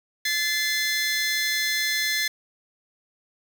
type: tone pair together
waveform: 20% pulse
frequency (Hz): 1733.9 / 2062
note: A6 / C7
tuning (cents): -26 / -26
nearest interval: minor third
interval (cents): 300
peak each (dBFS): -21 / -20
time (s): 0.25-2.28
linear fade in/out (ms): 5
effects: 7-bit